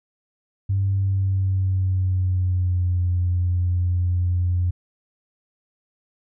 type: tone with pitch glide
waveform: sine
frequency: 97.6 to 88.98 Hz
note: G2 to F2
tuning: -7 to +33 cents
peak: -17 dBFS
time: 0.69-4.71 s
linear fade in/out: 10 ms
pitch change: -160 cents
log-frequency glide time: 0.93-3.03 s
effects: tanh soft clip ceiling -13 dBFS